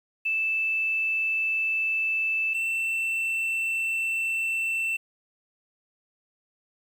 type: tone pair in turn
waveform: sine / triangle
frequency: 2637 / 2678 Hz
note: E7 / E7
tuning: 0 / +27 cents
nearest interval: unison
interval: 27 cents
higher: second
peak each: -23 dBFS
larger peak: neither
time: 0.25-2.54 / 2.54-4.97 s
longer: second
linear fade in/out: 10 ms
effects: 9-bit